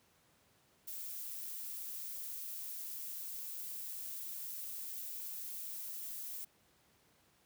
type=noise; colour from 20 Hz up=violet; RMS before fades=-44 dBFS; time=0.87-6.45 s; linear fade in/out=10 ms; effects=pink hiss -70 dBFS RMS until 7.45 s + high-pass 80 Hz 12 dB/octave